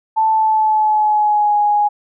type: tone with pitch glide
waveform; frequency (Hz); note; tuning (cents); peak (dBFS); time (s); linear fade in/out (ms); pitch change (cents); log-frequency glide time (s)
sine; 880 to 830.6; A5 to G#5; 0 to 0; -11; 0.16-1.89; 20; -100; 0.3-1.56
effects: none